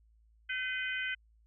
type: harmonic tone with a mistuned harmonic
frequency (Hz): 510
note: C5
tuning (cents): -44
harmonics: 3 / 4 / 5 / 6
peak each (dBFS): -36 / -38 / -40 / -42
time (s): 0.49-1.15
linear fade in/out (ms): 10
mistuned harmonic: 5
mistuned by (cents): -44
effects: added 55 Hz sine -62 dBFS peak until 1.46 s